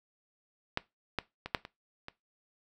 clicks, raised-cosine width 0.3 ms, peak -13 / -14 / -22 / -10 / -26 / -25 dBFS, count 6, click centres 0.774 / 1.187 / 1.46 / 1.548 / 1.651 / 2.084 s, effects noise-tail reverb RT60 0.2 s tail -19 dB re dry

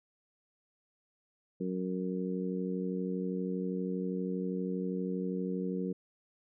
harmonic tone, 92.5 Hz, F#2, in tune, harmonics 2 / 3 / 4 / 5, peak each -34 / -39 / -40 / -39 dBFS, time 1.6-5.93 s, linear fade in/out 10 ms, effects none

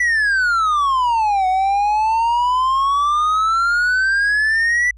triangle exponential two-way sweep, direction down then up, 1983 to 740 to 1983 Hz, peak -12 dBFS, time 0-4.91 s, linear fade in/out 5 ms, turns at 1.47 s, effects added 55 Hz sine -39 dBFS peak until 4.97 s + resampled to 22050 Hz

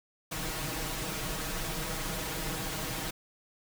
pink noise with comb filter, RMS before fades -35 dBFS, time 0.31-3.11 s, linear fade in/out 10 ms, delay 6.3 ms, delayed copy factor +0.9, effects none

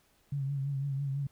sine tone with vibrato, 138.59 Hz, C#3, in tune, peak -30 dBFS, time 0.32-1.27 s, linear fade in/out 5 ms, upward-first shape triangle, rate 6 Hz, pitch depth 61 cents each way, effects pink hiss -68 dBFS RMS until 1.31 s

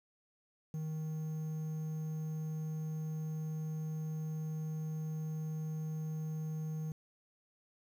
triangle tone with quantisation, 156.5 Hz, D#3, 10 cents sharp, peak -34 dBFS, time 0.74-6.92 s, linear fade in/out 2 ms, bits 10, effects none

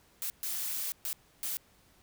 blue noise bursts at uneven times, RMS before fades -35 dBFS, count 4, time 0.22-0.3 / 0.43-0.92 / 1.05-1.13 / 1.43-1.57 s, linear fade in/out 0 ms, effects pink hiss -64 dBFS RMS until 2.02 s

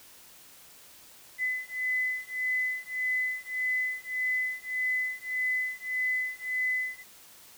sine beating tone pair, 2013 / 2014.7 Hz, B6 / B6, +33 / +34 cents, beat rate 1.7 Hz, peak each -31 dBFS, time 1.38-7.04 s, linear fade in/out 50 ms, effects white hiss -53 dBFS RMS until 7.57 s

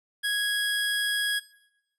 25% pulse tone, 1659 Hz, G#6, 2 cents flat, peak -21 dBFS, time 0.23-1.4 s, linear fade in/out 20 ms, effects noise-tail reverb RT60 0.9 s tail -19 dB re dry + resampled to 32000 Hz

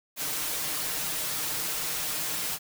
white noise with comb filter, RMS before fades -31 dBFS, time 0.16-2.59 s, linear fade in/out 50 ms, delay 6.5 ms, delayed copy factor +0.75, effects none

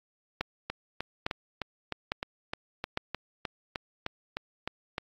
two click trains, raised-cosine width 0.3 ms, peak -13 / -16 dBFS, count 4 / 15, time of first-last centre 0.41-2.974 / 0.7-4.981 s, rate 1.17 / 3.27 Hz, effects AAC 64 kbps

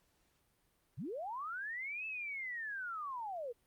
sine linear two-way sweep, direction up then down, 94.6 to 2637 to 448.1 Hz, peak -39 dBFS, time 0.97-3.53 s, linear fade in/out 20 ms, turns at 2.06 s, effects pink hiss -75 dBFS RMS until 3.66 s + Opus 48 kbps

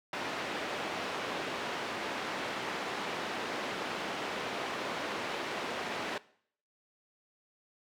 pink band-pass noise, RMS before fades -37 dBFS, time 0.13-6.18 s, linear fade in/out 2 ms, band 320 to 3200 Hz, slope 12 dB/octave, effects noise-tail reverb RT60 0.6 s tail -20 dB re dry

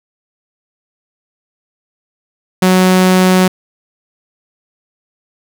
sawtooth tone, 185 Hz, F#3, in tune, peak -3 dBFS, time 2.62-3.48 s, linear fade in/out 5 ms, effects none

